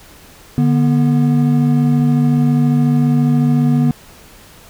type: tone pair together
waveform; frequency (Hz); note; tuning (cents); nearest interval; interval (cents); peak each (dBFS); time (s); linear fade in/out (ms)
triangle; 148 / 242.4; D3 / B3; +14 / -32; major sixth; 854; -11; 0.58-3.91; 0
effects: pink hiss -42 dBFS RMS until 4.69 s